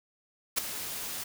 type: noise with ADSR envelope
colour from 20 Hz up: white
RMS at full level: -24 dBFS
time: 0.56-1.24 s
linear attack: 24 ms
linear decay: 4 ms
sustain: -13 dB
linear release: 10 ms
effects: none